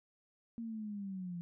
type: linear sweep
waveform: sine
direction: down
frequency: 233.1 to 170 Hz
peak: -39 dBFS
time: 0.58-1.41 s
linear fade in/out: 0 ms
effects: none